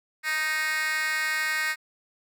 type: tone with high-pass filter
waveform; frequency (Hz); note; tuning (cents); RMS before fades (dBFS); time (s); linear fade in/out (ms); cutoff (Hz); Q
10% pulse; 311.1; D#4; 0; -27; 0.23-1.76; 50; 1900; 2.9
effects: none

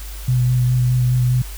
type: tone with vibrato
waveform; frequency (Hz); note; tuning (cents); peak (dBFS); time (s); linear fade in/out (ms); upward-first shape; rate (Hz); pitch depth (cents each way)
sine; 125.1; B2; +23; -13; 0.28-1.42; 5; sine; 4.9; 17
effects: added 50 Hz sine -29 dBFS peak until 1.57 s + white hiss -38 dBFS RMS until 1.57 s

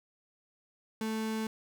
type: tone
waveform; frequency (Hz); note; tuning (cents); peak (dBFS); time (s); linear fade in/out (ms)
35% pulse; 220; A3; 0; -30; 1.01-1.47; 2
effects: none

